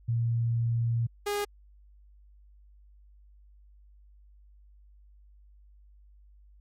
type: tone pair in turn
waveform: sine / sawtooth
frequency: 116.54 / 410.1 Hz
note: A#2 / G#4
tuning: 0 / -22 cents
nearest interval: octave + minor seventh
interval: 2178 cents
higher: second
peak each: -24 dBFS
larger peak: neither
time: 0.08-1.07 / 1.26-1.45 s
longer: first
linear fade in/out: 10 ms
effects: added 50 Hz sine -53 dBFS peak until 6.6 s + MP3 64 kbps